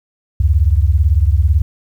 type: beating tone pair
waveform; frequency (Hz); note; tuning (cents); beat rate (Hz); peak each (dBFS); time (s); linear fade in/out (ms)
sine; 69.9 / 87.9; C#2 / F2; +15 / +12; 18; -11 / -13; 0.4-1.62; 5
effects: 8-bit